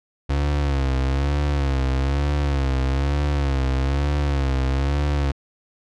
35% pulse tone with vibrato, 69.2 Hz, C#2, 2 cents flat, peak -17 dBFS, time 0.29-5.32 s, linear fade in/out 10 ms, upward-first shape sine, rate 1.1 Hz, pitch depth 88 cents each way, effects low-pass 5000 Hz 12 dB/octave

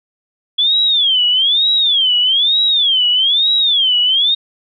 sine tone with vibrato, 3363 Hz, G#7, 21 cents sharp, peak -10 dBFS, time 0.58-4.35 s, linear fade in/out 10 ms, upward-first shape sine, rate 1.1 Hz, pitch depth 240 cents each way, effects none

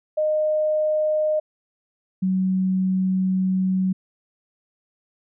sine tone pair in turn, 615 / 187.44 Hz, D#5 / F#3, -20 / +23 cents, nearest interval octave + major sixth, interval 2057 cents, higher first, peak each -18 dBFS, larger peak neither, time 0.17-1.4 / 2.22-3.93 s, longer second, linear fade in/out 10 ms, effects none

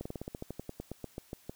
slowing click train, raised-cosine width 2 ms, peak -25 dBFS, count 17, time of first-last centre 0.01-1.495 s, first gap 45 ms, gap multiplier 1.09, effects white hiss -62 dBFS RMS until 1.55 s

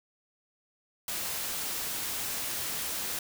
white noise, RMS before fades -34 dBFS, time 1.08-3.19 s, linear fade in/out 2 ms, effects none

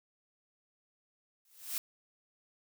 blue noise with exponential growth, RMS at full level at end -32 dBFS, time 1.45-1.78 s, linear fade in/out 2 ms, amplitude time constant 71 ms, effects none

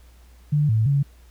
sine tone with pitch steps, 148.1 / 110.1 / 140.7 Hz, D3 / A2 / C#3, +15 / +2 / +26 cents, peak -16 dBFS, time 0.52-1.03 s, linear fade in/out 10 ms, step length 170 ms, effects added 60 Hz sine -47 dBFS peak until 1.3 s + pink hiss -58 dBFS RMS until 1.3 s

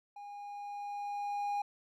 triangle tone with level ramp, 816 Hz, G#5, 31 cents flat, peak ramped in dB -43 to -29 dBFS, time 0.16-1.62 s, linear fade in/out 5 ms, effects none

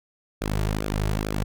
sawtooth tone with flanger, 51.91 Hz, G#1, in tune, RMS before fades -26 dBFS, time 0.41-1.44 s, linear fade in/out 5 ms, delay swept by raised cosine 0.99 to 3.99 ms, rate 2.3 Hz, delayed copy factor -0.75, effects none

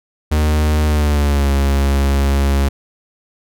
45% pulse tone with pitch glide, 76.1 to 69.38 Hz, D#2 to C#2, -38 to +2 cents, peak -12 dBFS, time 0.31-2.69 s, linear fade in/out 10 ms, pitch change -160 cents, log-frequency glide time 0.85-1.5 s, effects none

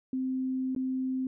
sine tone with dropouts, 260 Hz, C4, 11 cents flat, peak -28 dBFS, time 0.13-1.27 s, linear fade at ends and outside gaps 2 ms, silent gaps 0.75-0.762 s, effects none

